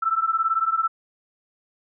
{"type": "beating tone pair", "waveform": "sine", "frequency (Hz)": [1318.5, 1336.5], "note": ["E6", "E6"], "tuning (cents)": [0, 23], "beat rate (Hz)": 18, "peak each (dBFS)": [-22, -23], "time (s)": [0.02, 0.88], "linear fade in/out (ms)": 10, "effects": []}